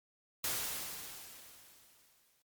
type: noise with exponential decay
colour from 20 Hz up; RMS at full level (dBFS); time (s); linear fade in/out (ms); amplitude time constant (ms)
white; -34; 0.44-2.42; 2; 430
effects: MP3 96 kbps